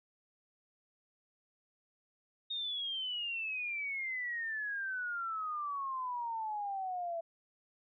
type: exponential sweep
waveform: sine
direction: down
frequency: 3718 to 661 Hz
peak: -35 dBFS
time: 2.5-7.21 s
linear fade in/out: 10 ms
effects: none